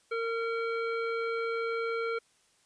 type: harmonic tone with a mistuned harmonic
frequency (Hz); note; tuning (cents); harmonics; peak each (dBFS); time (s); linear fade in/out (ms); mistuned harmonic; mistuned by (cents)
458.8; A#4; -28; 1 / 3 / 5 / 7 / 9; -31 / -35 / -40 / -52 / -52; 0.11-2.19; 10; 5; -18
effects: white hiss -67 dBFS RMS until 2.65 s + resampled to 22050 Hz